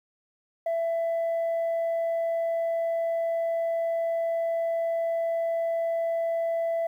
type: tone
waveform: sine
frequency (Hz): 666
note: E5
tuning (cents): +18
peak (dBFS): -22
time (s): 0.66-6.87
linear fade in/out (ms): 5
effects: tanh soft clip ceiling -23 dBFS + 10-bit